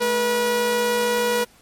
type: tone pair together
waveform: sawtooth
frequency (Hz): 215.6 / 483.9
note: A3 / B4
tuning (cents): -35 / -35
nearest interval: octave + major second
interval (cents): 1400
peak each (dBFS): -25 / -15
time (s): 0-1.45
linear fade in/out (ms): 20
effects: pink hiss -53 dBFS RMS until 1.61 s + MP3 64 kbps